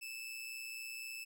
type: tone with amplitude modulation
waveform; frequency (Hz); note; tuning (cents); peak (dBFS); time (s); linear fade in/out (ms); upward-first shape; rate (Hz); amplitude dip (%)
sawtooth; 2627; E7; -7; -38; 0.01-1.25; 20; sine; 124; 45
effects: none